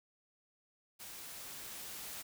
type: noise with level ramp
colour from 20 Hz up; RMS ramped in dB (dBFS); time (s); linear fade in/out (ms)
white; -49 to -45; 0.99-2.23; 20
effects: none